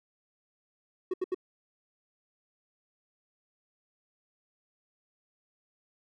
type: tone bursts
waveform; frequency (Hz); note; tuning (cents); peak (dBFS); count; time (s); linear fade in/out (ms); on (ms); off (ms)
triangle; 369.9; F#4; 0; -25; 3; 1.11-1.346; 5; 28; 76
effects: none